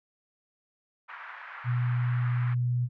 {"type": "band-pass noise", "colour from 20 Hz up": "pink", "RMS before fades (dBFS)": -43, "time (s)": [1.08, 2.55], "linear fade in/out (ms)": 20, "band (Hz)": [1100, 1900], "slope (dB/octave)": 24}
{"type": "tone", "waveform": "sine", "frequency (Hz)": 122.6, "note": "B2", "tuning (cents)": -12, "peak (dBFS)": -24, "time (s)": [1.64, 2.89], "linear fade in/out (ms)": 50}
{"effects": []}